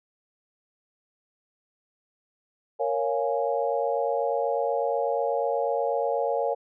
sine chord, Bb minor seventh, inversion none, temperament equal, 466.2 / 554.4 / 698.5 / 830.6 Hz, Bb4 / Db5 / F5 / Ab5, 0 / 0 / 0 / 0 cents, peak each -28 / -27 / -30 / -31 dBFS, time 2.79-6.55 s, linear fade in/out 20 ms, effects none

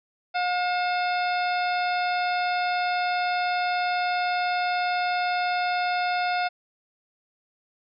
harmonic tone with a mistuned harmonic, 717 Hz, F5, 45 cents sharp, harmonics 1 / 2 / 3 / 4 / 5 / 6 / 7, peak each -24 / -30 / -34 / -36 / -38 / -40 / -41 dBFS, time 0.34-6.49 s, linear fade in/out 20 ms, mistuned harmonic 4, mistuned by -140 cents, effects none

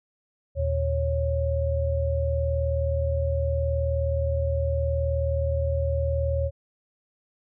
sine tone cluster, 78.2 / 117.4 / 551 Hz, D#2 / A#2 / C#5, +9 / +13 / -11 cents, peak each -24 / -31 / -27 dBFS, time 0.55-6.51 s, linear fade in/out 50 ms, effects none

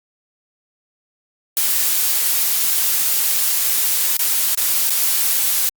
blue noise with dropouts, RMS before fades -17 dBFS, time 1.57-5.69 s, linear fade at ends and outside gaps 1 ms, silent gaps 4.169-4.192 / 4.548-4.574 / 4.897-4.904 s, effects Opus 48 kbps

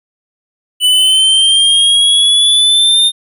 square exponential sweep, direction up, 2976 to 3644 Hz, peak -7 dBFS, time 0.8-3.12 s, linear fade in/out 50 ms, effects resampled to 32000 Hz

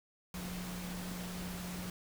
sine tone in noise, 180 Hz, F#3, 47 cents flat, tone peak -41 dBFS, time 0.34-1.9 s, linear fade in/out 2 ms, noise pink, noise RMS -45 dBFS, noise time 0.34-1.9 s, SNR +1 dB, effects none

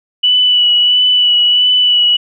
sine tone with vibrato, 2960 Hz, F#7, in tune, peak -7 dBFS, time 0.23-2.17 s, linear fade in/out 10 ms, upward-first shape sine, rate 1.5 Hz, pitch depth 19 cents each way, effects none

